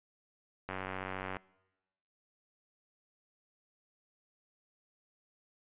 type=click train; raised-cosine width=0.5 ms; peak=-23 dBFS; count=65; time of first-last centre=0.69-1.368 s; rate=94.4 Hz; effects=noise-tail reverb RT60 1.0 s tail -23 dB re dry + resampled to 8000 Hz